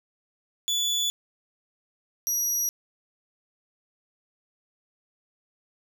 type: tone pair in turn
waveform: 30% pulse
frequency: 3451 / 5789 Hz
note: A7 / F#8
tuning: -34 / -39 cents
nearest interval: major sixth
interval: 895 cents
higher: second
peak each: -21 / -20 dBFS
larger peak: second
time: 0.68-1.1 / 2.27-2.69 s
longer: neither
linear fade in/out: 0 ms
effects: none